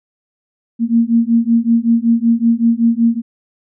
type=beating tone pair; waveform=sine; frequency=229 / 234.3 Hz; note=A#3 / A#3; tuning=-31 / +9 cents; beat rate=5.3 Hz; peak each=-13 dBFS; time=0.79-3.22 s; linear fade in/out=50 ms; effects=none